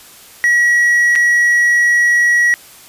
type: tone with dropouts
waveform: triangle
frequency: 1919 Hz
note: A#6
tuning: 50 cents sharp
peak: -7 dBFS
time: 0.44-2.54 s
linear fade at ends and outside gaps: 0 ms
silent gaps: 1.154-1.159 s
effects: white hiss -40 dBFS RMS until 2.88 s + resampled to 32000 Hz